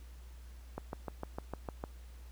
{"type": "click train", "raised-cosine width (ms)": 1, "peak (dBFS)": -24, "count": 8, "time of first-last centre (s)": [0.78, 1.839], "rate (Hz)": 6.61, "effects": ["added 60 Hz sine -48 dBFS peak until 2.31 s", "pink hiss -63 dBFS RMS until 2.31 s"]}